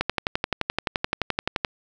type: click train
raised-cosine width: 0.3 ms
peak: -6 dBFS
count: 20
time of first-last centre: 0.01-1.648 s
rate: 11.6 Hz
effects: none